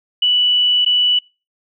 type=tone with dropouts; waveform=sine; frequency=2960 Hz; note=F#7; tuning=in tune; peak=-11 dBFS; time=0.22-1.19 s; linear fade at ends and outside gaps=5 ms; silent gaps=0.849-0.861 s; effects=noise-tail reverb RT60 0.3 s tail -25 dB re dry